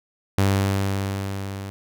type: tone with level ramp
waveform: sawtooth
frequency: 98 Hz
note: G2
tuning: in tune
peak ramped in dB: -12 to -27 dBFS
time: 0.38-1.7 s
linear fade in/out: 0 ms
effects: none